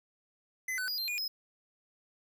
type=tone with pitch steps; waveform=square; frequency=2030 / 1505 / 4890 / 4159 / 2442 / 5110 Hz; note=B6 / F#6 / D#8 / C8 / D#7 / D#8; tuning=+47 / +29 / -31 / -11 / -33 / +45 cents; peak=-33 dBFS; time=0.68-1.28 s; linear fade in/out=5 ms; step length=100 ms; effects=none